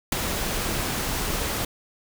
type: noise with ADSR envelope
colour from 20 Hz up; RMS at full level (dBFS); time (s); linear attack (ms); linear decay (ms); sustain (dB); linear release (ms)
pink; -19; 0.12-1.65; 4; 10; -8; 4
effects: none